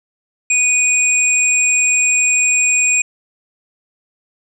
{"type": "tone pair together", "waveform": "sine", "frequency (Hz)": [2472, 7461], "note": ["D#7", "A#8"], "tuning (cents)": [-12, 1], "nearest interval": "octave + perfect fifth", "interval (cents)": 1913, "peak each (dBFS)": -14, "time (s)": [0.5, 3.02], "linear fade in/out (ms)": 5, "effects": []}